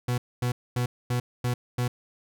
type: tone bursts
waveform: 40% pulse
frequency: 122.9 Hz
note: B2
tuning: 8 cents flat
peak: -23 dBFS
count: 6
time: 0.08-1.88 s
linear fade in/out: 5 ms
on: 100 ms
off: 240 ms
effects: none